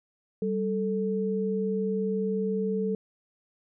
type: tone pair together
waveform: sine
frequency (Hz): 194.25 / 440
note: G3 / A4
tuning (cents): -16 / 0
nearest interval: octave + major second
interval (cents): 1416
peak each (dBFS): -28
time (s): 0.42-2.95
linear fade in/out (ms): 2
effects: none